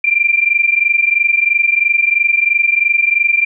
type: tone pair together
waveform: sine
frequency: 2363 / 2386 Hz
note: D7 / D7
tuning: +10 / +27 cents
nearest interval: unison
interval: 17 cents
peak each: -13 dBFS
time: 0.04-3.45 s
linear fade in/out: 5 ms
effects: none